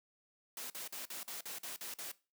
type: noise bursts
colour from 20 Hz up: white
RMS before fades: -44 dBFS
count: 9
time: 0.57-2.116 s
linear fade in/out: 2 ms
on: 130 ms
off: 47 ms
effects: noise-tail reverb RT60 0.3 s tail -19 dB re dry + high-pass 200 Hz 12 dB/octave